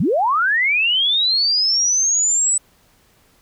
sine linear sweep, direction up, 126.2 to 7990 Hz, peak -14 dBFS, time 0-2.58 s, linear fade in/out 5 ms, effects pink hiss -56 dBFS RMS until 3.41 s

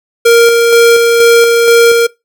square tone with tremolo, 466.8 Hz, A#4, 2 cents sharp, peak -3 dBFS, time 0.25-2.07 s, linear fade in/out 10 ms, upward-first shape square, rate 2.1 Hz, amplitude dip 30%, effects noise-tail reverb RT60 0.2 s tail -22 dB re dry

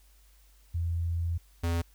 sine / square tone pair in turn, 84.6 / 84.6 Hz, E2 / E2, +45 / +45 cents, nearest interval unison, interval 0 cents, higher neither, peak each -27 dBFS, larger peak neither, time 0.74-1.38 / 1.63-1.82 s, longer first, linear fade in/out 10 ms, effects added 50 Hz sine -57 dBFS peak until 1.94 s + white hiss -65 dBFS RMS until 1.94 s

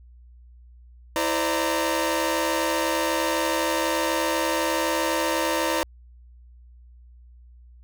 sawtooth tone cluster, 328.4 / 516 / 588 / 924 Hz, E4 / C5 / D5 / A#5, -6 / -24 / +2 / -16 cents, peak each -24 dBFS, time 1.16-5.83 s, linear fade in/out 0 ms, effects added 60 Hz sine -46 dBFS peak until 7.83 s

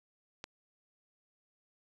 click, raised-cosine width 0.2 ms, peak -24 dBFS, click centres 0.441 s, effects resampled to 24000 Hz

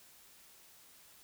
silence, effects white hiss -60 dBFS RMS until 1.23 s

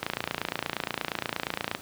click train, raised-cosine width 0.3 ms, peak -11 dBFS, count 50, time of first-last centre 0.03-1.749 s, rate 28.5 Hz, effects pink hiss -45 dBFS RMS until 1.81 s + high-pass 100 Hz 12 dB/octave

